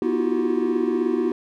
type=tone cluster; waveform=triangle; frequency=243.9 / 316.1 / 342.9 / 359 / 382.1 Hz; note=B3 / D#4 / F4 / F4 / G4; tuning=-21 / +27 / -32 / +48 / -44 cents; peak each=-24 dBFS; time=0.02-1.32 s; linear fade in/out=2 ms; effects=none